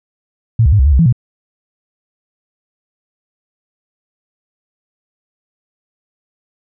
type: tone with pitch steps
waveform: sine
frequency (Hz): 113.7 / 68.7 / 103 / 65.8 / 75.1 / 64.4 / 165.7 / 121.9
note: A#2 / C#2 / G#2 / C2 / D2 / C2 / E3 / B2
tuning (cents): -43 / -15 / -14 / +10 / +39 / -27 / +9 / -22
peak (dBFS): -6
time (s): 0.59-1.126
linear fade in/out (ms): 5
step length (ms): 67
effects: none